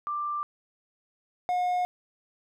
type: tone pair in turn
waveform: sine / triangle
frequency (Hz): 1182 / 720.4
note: D6 / F#5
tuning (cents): +11 / -46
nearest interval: major sixth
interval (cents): 857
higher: first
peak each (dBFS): -28 / -22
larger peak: second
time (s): 0.07-0.43 / 1.49-1.85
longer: neither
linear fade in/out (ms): 0
effects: none